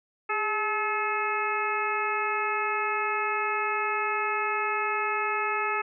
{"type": "harmonic tone with a mistuned harmonic", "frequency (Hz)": 430, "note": "A4", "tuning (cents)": -40, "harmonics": [1, 2, 3, 4, 5, 6], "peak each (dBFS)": [-34, -32, -29, -35, -34, -33], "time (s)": [0.29, 5.82], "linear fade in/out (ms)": 10, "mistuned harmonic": 1, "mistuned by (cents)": -71, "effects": []}